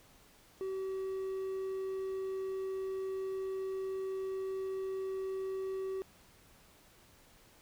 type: tone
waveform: triangle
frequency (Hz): 382.1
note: G4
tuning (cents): -44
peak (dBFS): -33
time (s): 0.61-6.02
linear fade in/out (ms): 0
effects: pink hiss -62 dBFS RMS until 7.61 s